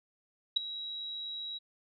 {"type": "tone with ADSR envelope", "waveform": "sine", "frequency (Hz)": 3864, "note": "B7", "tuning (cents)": -39, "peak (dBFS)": -20, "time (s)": [0.56, 1.59], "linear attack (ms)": 10, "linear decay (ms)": 7, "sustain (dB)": -17, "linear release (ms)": 21, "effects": []}